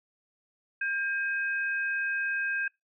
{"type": "tone pair together", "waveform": "sine", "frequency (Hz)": [1600, 2537], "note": ["G6", "D#7"], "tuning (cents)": [35, 33], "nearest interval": "minor sixth", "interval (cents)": 798, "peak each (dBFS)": [-28, -35], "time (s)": [0.81, 2.68], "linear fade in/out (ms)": 5, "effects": ["noise-tail reverb RT60 0.2 s tail -25 dB re dry"]}